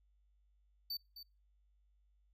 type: tone with echo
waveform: square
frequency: 4567 Hz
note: D8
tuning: 49 cents flat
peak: -39 dBFS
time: 0.9-0.97 s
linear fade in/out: 5 ms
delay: 260 ms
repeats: 1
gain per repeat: -11 dB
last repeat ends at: 1.23 s
effects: noise-tail reverb RT60 0.3 s tail -24 dB re dry + added 50 Hz sine -69 dBFS peak until 2.33 s